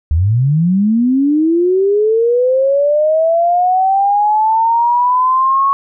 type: linear sweep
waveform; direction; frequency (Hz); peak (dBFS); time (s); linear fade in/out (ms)
sine; up; 72.1 to 1108.7; -9; 0.11-5.73; 0
effects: none